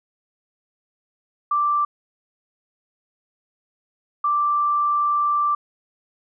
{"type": "tone bursts at uneven times", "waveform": "sine", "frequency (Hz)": 1174.7, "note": "D6", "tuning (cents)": 0, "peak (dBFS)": -17, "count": 2, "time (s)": [[1.51, 1.85], [4.24, 5.55]], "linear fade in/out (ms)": 5, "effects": []}